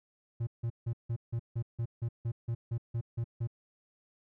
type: tone bursts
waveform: triangle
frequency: 116.54 Hz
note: A#2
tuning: in tune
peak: -28 dBFS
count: 14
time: 0.4-3.474 s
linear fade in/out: 10 ms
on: 71 ms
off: 160 ms
effects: none